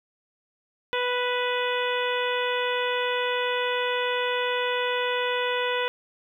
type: harmonic tone with a mistuned harmonic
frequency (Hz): 493.5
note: B4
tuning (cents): -1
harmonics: 1 / 2 / 3 / 4 / 5 / 6 / 7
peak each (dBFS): -27 / -30 / -32 / -33 / -34 / -35 / -35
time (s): 0.93-5.88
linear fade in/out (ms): 0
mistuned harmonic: 5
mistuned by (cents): +17
effects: 10-bit